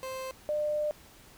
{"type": "tone pair in turn", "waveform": ["30% pulse", "sine"], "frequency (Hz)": [523.3, 599.8], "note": ["C5", "D5"], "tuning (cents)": [0, 36], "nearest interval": "major second", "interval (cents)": 236, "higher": "second", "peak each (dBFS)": [-33, -27], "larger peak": "second", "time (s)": [[0.03, 0.31], [0.49, 0.91]], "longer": "second", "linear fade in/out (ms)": 0, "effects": ["pink hiss -55 dBFS RMS until 1.37 s"]}